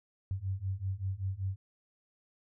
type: beating tone pair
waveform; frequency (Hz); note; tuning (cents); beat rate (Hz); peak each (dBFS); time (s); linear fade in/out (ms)
sine; 93.2 / 98.4; F#2 / G2; +13 / +7; 5.2; -36 / -35; 0.31-1.56; 0
effects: none